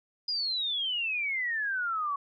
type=exponential sweep; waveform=sine; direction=down; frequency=4977 to 1108.7 Hz; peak=-28 dBFS; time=0.28-2.16 s; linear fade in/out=5 ms; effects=none